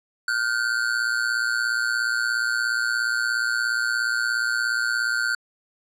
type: ring-modulated tone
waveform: square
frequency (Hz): 1480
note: F#6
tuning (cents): 0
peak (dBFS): -19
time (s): 0.28-5.35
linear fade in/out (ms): 2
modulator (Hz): 58.5
effects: low-pass 8000 Hz 12 dB/octave